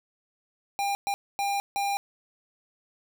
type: tone bursts at uneven times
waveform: square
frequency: 801 Hz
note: G5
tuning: 37 cents sharp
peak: -26 dBFS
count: 4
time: 0.79-0.95 / 1.07-1.14 / 1.39-1.6 / 1.76-1.97 s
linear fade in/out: 0 ms
effects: 10-bit